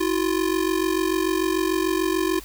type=ring-modulated tone; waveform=square; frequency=347.9 Hz; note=F4; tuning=7 cents flat; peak=-18 dBFS; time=0-2.4 s; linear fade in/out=10 ms; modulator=23.4 Hz; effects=added 50 Hz sine -42 dBFS peak until 2.44 s + white hiss -44 dBFS RMS until 2.44 s